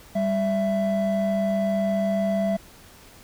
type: tone pair together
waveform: triangle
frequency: 196.9 / 664 Hz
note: G3 / E5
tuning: +8 / +12 cents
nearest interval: octave + major sixth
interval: 2104 cents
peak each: -21 dBFS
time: 0.15-2.57 s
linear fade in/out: 10 ms
effects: tanh soft clip ceiling -12 dBFS + pink hiss -49 dBFS RMS until 3.23 s